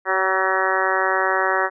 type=harmonic tone with a mistuned harmonic; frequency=189.5 Hz; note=F#3; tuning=42 cents sharp; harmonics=2 / 3 / 4 / 5 / 6 / 7 / 8 / 9 / 10; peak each=-26 / -26 / -26 / -26 / -26 / -26 / -26 / -26 / -26 dBFS; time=0.05-1.7 s; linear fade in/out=50 ms; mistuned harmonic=3; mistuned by=-15 cents; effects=none